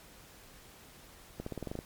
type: accelerating click train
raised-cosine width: 2 ms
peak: -24 dBFS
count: 9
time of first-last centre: 1.4-1.789 s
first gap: 64 ms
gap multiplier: 0.92
effects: pink hiss -55 dBFS RMS until 1.85 s + MP3 96 kbps